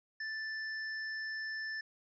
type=tone; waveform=square; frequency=1760 Hz; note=A6; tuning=in tune; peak=-38 dBFS; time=0.2-1.81 s; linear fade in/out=5 ms; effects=resampled to 16000 Hz